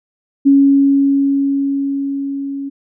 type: tone with level ramp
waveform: sine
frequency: 277.2 Hz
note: C#4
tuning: in tune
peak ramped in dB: -5 to -21 dBFS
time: 0.45-2.7 s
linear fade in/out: 20 ms
effects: none